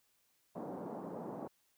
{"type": "band-pass noise", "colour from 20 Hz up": "pink", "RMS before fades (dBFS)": -44, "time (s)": [0.55, 1.48], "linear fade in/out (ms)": 10, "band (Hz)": [180, 890], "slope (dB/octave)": 24, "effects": ["white hiss -75 dBFS RMS until 1.77 s"]}